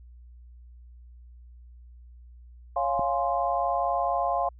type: chord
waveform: sine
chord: Db major seventh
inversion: none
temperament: equal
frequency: 554.4 / 698.5 / 830.6 / 1046.5 Hz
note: Db5 / F5 / Ab5 / C6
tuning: 0 / 0 / 0 / 0 cents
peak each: -31 / -26 / -31 / -30 dBFS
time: 2.76-4.49 s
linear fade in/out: 5 ms
type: click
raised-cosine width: 3 ms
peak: -22 dBFS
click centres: 2.994 s
effects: added 60 Hz sine -46 dBFS peak until 4.59 s